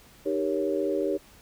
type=chord; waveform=sine; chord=Eb dominant seventh; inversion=none; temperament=equal with one note detuned; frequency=307.7 / 392 / 466.2 / 554.4 Hz; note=Eb4 / G4 / Bb4 / Db5; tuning=-19 / 0 / 0 / 0 cents; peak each=-30 / -28 / -32 / -30 dBFS; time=0.25-1.18 s; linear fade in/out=20 ms; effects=pink hiss -54 dBFS RMS until 1.41 s